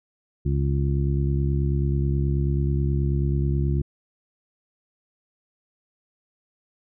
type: harmonic tone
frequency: 69.3 Hz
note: C#2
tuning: in tune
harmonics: 1 / 2 / 3 / 4 / 5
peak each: -23 / -23 / -32 / -37 / -32 dBFS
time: 0.45-3.82 s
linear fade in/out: 10 ms
effects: none